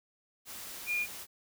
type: tone in noise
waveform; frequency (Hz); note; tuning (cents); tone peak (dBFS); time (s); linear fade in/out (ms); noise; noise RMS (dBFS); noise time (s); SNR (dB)
sine; 2422; D#7; -47; -29; 0.86-1.07; 50; white; -44; 0.45-1.27; +12
effects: none